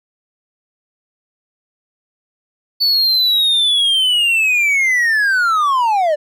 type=linear sweep; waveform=triangle; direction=down; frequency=4500 to 575 Hz; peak=-10 dBFS; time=2.8-6.16 s; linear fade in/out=20 ms; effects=none